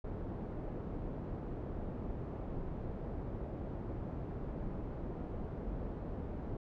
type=low-pass noise; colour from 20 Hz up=pink; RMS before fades=-41 dBFS; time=0.04-6.57 s; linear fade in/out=5 ms; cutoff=550 Hz; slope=12 dB/octave; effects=none